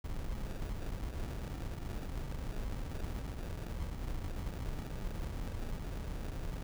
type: noise with sample-and-hold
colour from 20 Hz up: brown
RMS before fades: -39 dBFS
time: 0.04-6.63 s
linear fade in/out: 5 ms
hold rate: 1050 Hz
effects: none